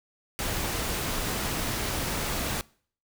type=noise; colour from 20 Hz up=pink; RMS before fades=-30 dBFS; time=0.39-2.61 s; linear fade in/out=0 ms; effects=noise-tail reverb RT60 0.5 s tail -23 dB re dry